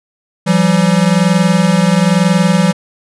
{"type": "tone pair together", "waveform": "square", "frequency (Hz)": [170, 191.04], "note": ["F3", "G3"], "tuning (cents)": [-46, -44], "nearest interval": "major second", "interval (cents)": 202, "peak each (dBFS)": -12, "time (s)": [0.46, 2.73], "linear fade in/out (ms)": 20, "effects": ["resampled to 24000 Hz"]}